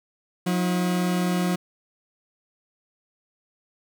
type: tone pair together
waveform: 40% pulse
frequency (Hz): 180 / 320.5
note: F#3 / E4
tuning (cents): -47 / -49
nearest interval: minor seventh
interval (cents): 998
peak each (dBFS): -21 / -30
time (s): 0.46-1.56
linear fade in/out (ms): 10
effects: none

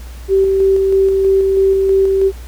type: tone with tremolo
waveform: sine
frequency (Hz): 387.1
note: G4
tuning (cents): -22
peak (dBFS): -8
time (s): 0.28-2.32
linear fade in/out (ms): 50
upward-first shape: square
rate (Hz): 3.1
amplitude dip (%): 25
effects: added 60 Hz sine -28 dBFS peak until 2.47 s + pink hiss -41 dBFS RMS until 2.47 s

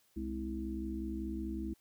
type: harmonic tone with a mistuned harmonic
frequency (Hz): 65.1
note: C2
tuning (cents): -8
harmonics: 1 / 3 / 4 / 5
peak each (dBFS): -41 / -41 / -46 / -40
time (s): 0.16-1.74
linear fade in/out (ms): 10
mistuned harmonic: 3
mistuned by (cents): +120
effects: white hiss -71 dBFS RMS until 1.8 s

